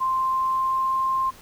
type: tone with pitch glide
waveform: sine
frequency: 1046.5 to 1055 Hz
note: C6 to C6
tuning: 0 to +14 cents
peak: -20 dBFS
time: 0-1.31 s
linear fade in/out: 20 ms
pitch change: +14 cents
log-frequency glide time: 0.16-1 s
effects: pink hiss -48 dBFS RMS until 1.41 s